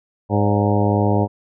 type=harmonic tone with a mistuned harmonic; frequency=103 Hz; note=G#2; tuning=14 cents flat; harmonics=1 / 2 / 3 / 4 / 5 / 6 / 7 / 8 / 9; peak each=-18 / -21 / -23 / -24 / -25 / -26 / -26 / -27 / -28 dBFS; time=0.29-1.28 s; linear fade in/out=50 ms; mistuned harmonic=6; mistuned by=-67 cents; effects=none